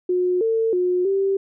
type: tone with pitch steps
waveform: sine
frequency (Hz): 361.5 / 449.5 / 360.8 / 390.4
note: F#4 / A4 / F#4 / G4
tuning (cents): -40 / +37 / -44 / -7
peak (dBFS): -17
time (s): 0.09-1.37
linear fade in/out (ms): 5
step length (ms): 320
effects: none